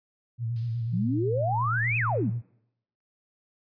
sine tone with vibrato, 116.3 Hz, A#2, 4 cents flat, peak -27 dBFS, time 0.38-2.42 s, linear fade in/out 50 ms, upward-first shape square, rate 8.2 Hz, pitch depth 46 cents each way
violet noise with exponential decay, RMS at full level -41 dBFS, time 0.56-1.76 s, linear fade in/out 1 ms, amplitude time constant 260 ms
sine exponential two-way sweep, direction up then down, 159.5 to 2637 to 159.5 Hz, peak -25 dBFS, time 0.92-2.31 s, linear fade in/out 20 ms, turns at 1.97 s
effects noise-tail reverb RT60 0.8 s tail -25 dB re dry + resampled to 11025 Hz

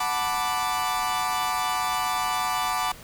40% pulse chord, B minor seventh, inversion second, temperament equal, 740 / 880 / 987.8 / 1174.7 Hz, F#5 / A5 / B5 / D6, 0 / 0 / 0 / 0 cents, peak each -29 / -30 / -30 / -27 dBFS, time 0-2.92 s, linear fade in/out 5 ms, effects pink hiss -45 dBFS RMS until 3.03 s

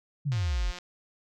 sine exponential sweep, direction down, 155.56 to 38.89 Hz, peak -25 dBFS, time 0.25-0.72 s, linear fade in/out 20 ms
click train, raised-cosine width 0.2 ms, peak -24 dBFS, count 84, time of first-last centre 0.32-0.786 s, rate 178 Hz
effects none

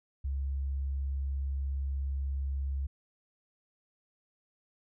sine tone, 68.4 Hz, C#2, 23 cents flat, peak -30 dBFS, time 0.24-2.87 s, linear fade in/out 10 ms, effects none

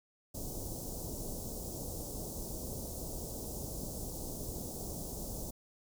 pink band-stop noise, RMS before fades -41 dBFS, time 0.34-5.51 s, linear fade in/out 10 ms, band 680 to 5800 Hz, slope 24 dB/octave, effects none

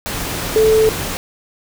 sine tone in noise, 438.3 Hz, A4, 7 cents flat, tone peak -9 dBFS, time 0.56-0.89 s, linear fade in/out 0 ms, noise pink, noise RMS -23 dBFS, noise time 0.06-1.17 s, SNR +11 dB, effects none

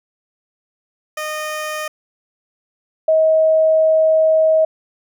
15% pulse / sine tone pair in turn, 614 / 634.9 Hz, D#5 / D#5, -23 / +35 cents, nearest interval minor second, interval 58 cents, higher second, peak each -16 / -10 dBFS, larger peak second, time 1.17-1.88 / 3.08-4.65 s, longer second, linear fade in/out 5 ms, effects none

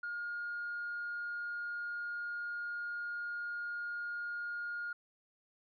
sine tone, 1423 Hz, F6, 32 cents sharp, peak -36 dBFS, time 0.03-4.93 s, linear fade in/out 5 ms, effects tanh soft clip ceiling -33 dBFS

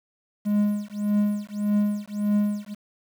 triangle tone with tremolo, 207.1 Hz, G#3, 5 cents flat, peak -15 dBFS, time 0.45-2.75 s, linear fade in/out 20 ms, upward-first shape triangle, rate 1.7 Hz, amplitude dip 100%, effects 8-bit

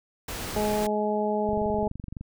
pink noise, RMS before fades -34 dBFS, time 0.28-0.87 s, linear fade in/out 5 ms
harmonic tone, 210.8 Hz, G#3, 26 cents sharp, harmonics 1 / 2 / 3 / 4, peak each -29 / -28 / -29 / -30 dBFS, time 0.56-1.88 s, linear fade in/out 5 ms
click train, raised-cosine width 5 ms, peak -24 dBFS, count 18, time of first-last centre 1.49-2.21 s, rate 23.6 Hz
effects none

